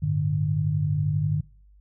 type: tone cluster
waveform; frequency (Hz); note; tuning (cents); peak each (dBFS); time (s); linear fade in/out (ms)
sine; 99.2 / 111.4 / 149.8; G2 / A2 / D3; +21 / +22 / +35; -27 / -31 / -23; 0.02-1.41; 10
effects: noise-tail reverb RT60 0.5 s tail -23 dB re dry + added 50 Hz sine -51 dBFS peak until 1.8 s